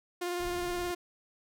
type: tone with vibrato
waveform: sawtooth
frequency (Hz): 352.8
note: F4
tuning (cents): +18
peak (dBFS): -28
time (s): 0.21-0.95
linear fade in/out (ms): 10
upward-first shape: sine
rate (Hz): 19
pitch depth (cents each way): 19
type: noise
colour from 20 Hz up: brown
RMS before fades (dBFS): -45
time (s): 0.39-0.92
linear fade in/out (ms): 10
effects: none